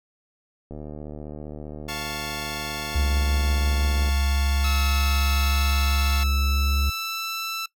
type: click train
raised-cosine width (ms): 2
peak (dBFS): -23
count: 255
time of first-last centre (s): 0.71-4.088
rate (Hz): 75.2
type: chord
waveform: 10% pulse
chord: F augmented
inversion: none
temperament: equal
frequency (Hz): 698.5 / 880 / 1108.7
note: F5 / A5 / C#6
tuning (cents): 0 / 0 / 0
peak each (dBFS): -26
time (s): 1.88-6.24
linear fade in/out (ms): 10
type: tone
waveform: triangle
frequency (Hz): 69.3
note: C#2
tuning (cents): 0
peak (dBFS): -18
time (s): 2.95-6.9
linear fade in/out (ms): 5
type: tone with pitch glide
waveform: 15% pulse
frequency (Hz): 1299 to 1328.6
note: E6 to E6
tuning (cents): -26 to +13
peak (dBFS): -21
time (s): 4.64-7.66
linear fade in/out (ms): 5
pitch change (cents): +39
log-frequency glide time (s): 4.96-7.31
effects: noise-tail reverb RT60 0.1 s tail -19 dB re dry